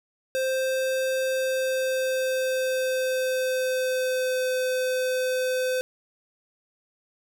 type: tone with pitch glide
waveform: square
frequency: 523.3 to 511.1 Hz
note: C5 to C5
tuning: 0 to -41 cents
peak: -24 dBFS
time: 0.35-5.81 s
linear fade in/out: 0 ms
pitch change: -41 cents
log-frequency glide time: 1.28-4.49 s
effects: none